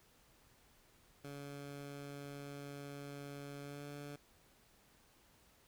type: tone with pitch glide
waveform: 15% pulse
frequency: 142 to 144.32 Hz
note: C#3 to D3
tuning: +42 to -30 cents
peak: -40 dBFS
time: 1.24-4.16 s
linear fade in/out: 5 ms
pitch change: +28 cents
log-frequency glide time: 3.62-3.85 s
effects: pink hiss -68 dBFS RMS until 5.67 s